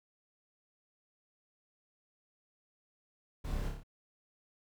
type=noise with echo; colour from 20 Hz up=brown; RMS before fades=-39 dBFS; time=3.44-3.69 s; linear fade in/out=10 ms; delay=29 ms; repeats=5; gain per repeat=-3 dB; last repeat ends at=3.835 s; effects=none